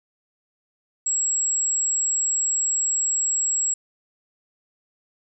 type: tone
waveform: sine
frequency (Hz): 7670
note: A#8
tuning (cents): +48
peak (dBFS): -20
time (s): 1.06-3.74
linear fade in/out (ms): 5
effects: none